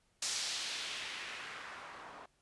blue noise with low-pass filter sweep, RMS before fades -42 dBFS, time 0.22-2.26 s, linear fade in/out 5 ms, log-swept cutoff 6200 to 900 Hz, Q 1.3, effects pink hiss -74 dBFS RMS until 2.41 s + resampled to 24000 Hz

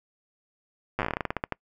slowing click train, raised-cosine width 0.5 ms, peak -12 dBFS, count 17, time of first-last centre 0.99-1.523 s, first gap 8 ms, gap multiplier 1.17, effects noise-tail reverb RT60 0.1 s tail -26 dB re dry

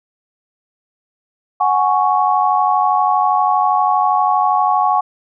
sine chord, F# suspended second, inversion none, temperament just, 740 / 832.5 / 1110 Hz, F#5 / G#5 / C#6, 0 / +4 / +2 cents, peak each -16 dBFS, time 1.6-5.01 s, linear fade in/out 10 ms, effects none

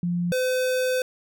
sine / square tone pair in turn, 174.61 / 509.8 Hz, F3 / C5, 0 / -45 cents, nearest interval octave + perfect fifth, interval 1855 cents, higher second, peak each -22 dBFS, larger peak neither, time 0.03-0.32 / 0.32-1.02 s, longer second, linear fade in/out 2 ms, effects none

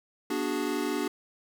square chord, G# half-diminished seventh, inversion first, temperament equal with one note detuned, 242.7 / 293.7 / 370 / 415.3 Hz, B3 / D4 / F#4 / G#4, -30 / 0 / 0 / 0 cents, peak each -36 / -32 / -34 / -36 dBFS, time 0.3-1.08 s, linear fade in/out 5 ms, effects none

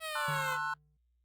10% pulse exponential sweep, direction down, 648 to 502 Hz, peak -28 dBFS, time 0-0.58 s, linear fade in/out 50 ms
triangle chord, F# half-diminished seventh, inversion first, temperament just, 888 / 1065.6 / 1332 / 1480 Hz, A5 / C6 / E6 / F#6, +16 / +31 / +18 / 0 cents, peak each -37 / -37 / -38 / -34 dBFS, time 0.15-0.74 s, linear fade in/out 5 ms
triangle tone with exponential decay, 150 Hz, D3, 37 cents sharp, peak -32 dBFS, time 0.28-0.97 s, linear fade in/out 5 ms, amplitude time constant 150 ms
effects added 60 Hz sine -70 dBFS peak until 1.24 s + Opus 32 kbps

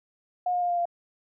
sine tone with pitch steps, 720 / 713 / 706 / 699.1 / 692.3 Hz, F#5 / F5 / F5 / F5 / F5, -47 / +36 / +19 / +2 / -15 cents, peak -23 dBFS, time 0.46-0.855 s, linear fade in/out 5 ms, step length 79 ms, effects none

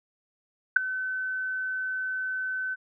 sine tone with ADSR envelope, 1520 Hz, F#6, 46 cents sharp, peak -10 dBFS, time 0.76-2.76 s, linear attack 7 ms, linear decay 6 ms, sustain -18 dB, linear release 30 ms, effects none

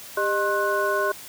sine tone cluster, 399 / 613 / 1066 / 1481 Hz, G4 / D#5 / C6 / F#6, +31 / -26 / +32 / +1 cents, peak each -26 dBFS, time 0.17-1.12 s, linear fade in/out 5 ms, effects white hiss -41 dBFS RMS until 1.28 s + high-pass 60 Hz 12 dB/octave

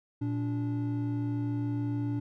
triangle tone pair together, 116.54 / 290 Hz, A#2 / D4, 0 / -22 cents, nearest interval octave + major third, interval 1578 cents, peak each -29 / -30 dBFS, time 0.21-2.2 s, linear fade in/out 10 ms, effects none

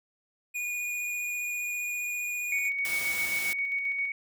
square tone with vibrato, 2448 Hz, D#7, 29 cents flat, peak -31 dBFS, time 0.54-2.7 s, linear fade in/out 20 ms, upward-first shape square, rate 15 Hz, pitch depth 9 cents each way
sine tone with tremolo, 2234 Hz, C#7, 13 cents sharp, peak -26 dBFS, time 2.52-4.12 s, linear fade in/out 2 ms, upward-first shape square, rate 7.5 Hz, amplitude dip 35%
white noise, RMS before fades -36 dBFS, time 2.85-3.53 s, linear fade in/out 0 ms
effects none

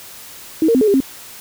sine tone with pitch steps, 318.5 / 460.3 / 259.1 / 430.2 / 400.2 / 267.5 Hz, D#4 / A#4 / C4 / A4 / G4 / C4, +41 / -22 / -17 / -39 / +36 / +38 cents, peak -10 dBFS, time 0.62-1.004 s, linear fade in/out 2 ms, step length 64 ms, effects white hiss -37 dBFS RMS until 1.4 s

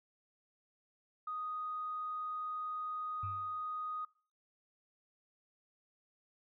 sine tone, 1244.5 Hz, D#6, in tune, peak -37 dBFS, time 1.27-4.05 s, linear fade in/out 5 ms
sine tone with exponential decay, 97.6 Hz, G2, 7 cents flat, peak -37 dBFS, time 3.23-3.65 s, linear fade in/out 5 ms, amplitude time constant 91 ms
effects noise-tail reverb RT60 0.4 s tail -23 dB re dry + tanh soft clip ceiling -29 dBFS

